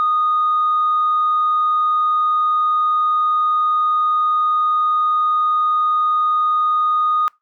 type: tone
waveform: sine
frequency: 1235 Hz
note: D#6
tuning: 13 cents flat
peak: -13 dBFS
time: 0-7.28 s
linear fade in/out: 0 ms
effects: noise-tail reverb RT60 0.2 s tail -24 dB re dry + tanh soft clip ceiling -10 dBFS